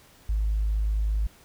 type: tone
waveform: sine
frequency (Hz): 52.7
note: G#1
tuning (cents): +26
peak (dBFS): -21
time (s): 0.29-1.27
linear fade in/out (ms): 5
effects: tanh soft clip ceiling -18 dBFS + pink hiss -55 dBFS RMS until 1.44 s